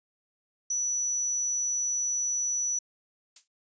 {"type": "tone", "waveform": "sine", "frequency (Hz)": 5920, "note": "F#8", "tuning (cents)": 0, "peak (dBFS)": -26, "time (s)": [0.7, 2.79], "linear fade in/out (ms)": 5}
{"type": "noise with exponential decay", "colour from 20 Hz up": "violet", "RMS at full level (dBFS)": -34, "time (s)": [3.36, 3.48], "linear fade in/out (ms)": 5, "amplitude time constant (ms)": 24}
{"effects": ["resampled to 16000 Hz"]}